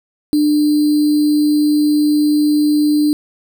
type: tone with sample-and-hold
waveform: sine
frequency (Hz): 298.6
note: D4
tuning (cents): +29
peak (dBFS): -10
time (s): 0.33-3.13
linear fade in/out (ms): 0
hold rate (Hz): 4410
effects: none